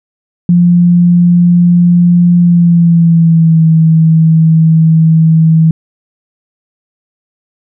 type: tone with pitch glide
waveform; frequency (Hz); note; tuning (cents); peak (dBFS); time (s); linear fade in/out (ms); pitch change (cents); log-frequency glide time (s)
sine; 174.61 to 161.05; F3 to E3; 0 to -40; -3; 0.49-5.71; 2; -140; 2.38-3.65
effects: none